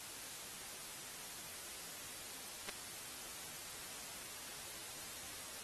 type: clicks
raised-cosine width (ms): 0.2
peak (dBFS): -26 / -24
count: 2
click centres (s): 2.688 / 2.693
effects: white hiss -49 dBFS RMS until 5.63 s + AAC 32 kbps

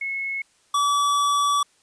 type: tone pair in turn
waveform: sine / square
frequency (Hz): 2185 / 1148.1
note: C#7 / D6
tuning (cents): -26 / -40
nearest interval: major seventh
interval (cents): 1114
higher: first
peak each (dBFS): -25 / -19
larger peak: second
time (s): 0.01-0.42 / 0.74-1.63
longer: second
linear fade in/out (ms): 5
effects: white hiss -61 dBFS RMS until 1.82 s + resampled to 22050 Hz

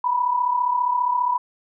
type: tone pair together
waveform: sine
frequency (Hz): 952.9 / 987.8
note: A#5 / B5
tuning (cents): +38 / 0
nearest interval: minor second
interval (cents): 62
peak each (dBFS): -25 / -19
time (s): 0.04-1.38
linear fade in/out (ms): 5
effects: none

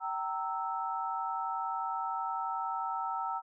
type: tone cluster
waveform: sine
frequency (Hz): 772 / 923 / 1314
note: G5 / A#5 / E6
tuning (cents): -27 / -17 / -6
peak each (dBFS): -37 / -36 / -36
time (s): 0-3.42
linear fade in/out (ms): 50
effects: none

